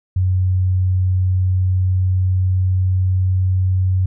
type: tone with pitch glide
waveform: sine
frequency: 92.5 to 93.14 Hz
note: F#2 to F#2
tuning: 0 to +12 cents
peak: -13 dBFS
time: 0.16-4.06 s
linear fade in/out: 5 ms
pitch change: +12 cents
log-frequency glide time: 1.11-3.9 s
effects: none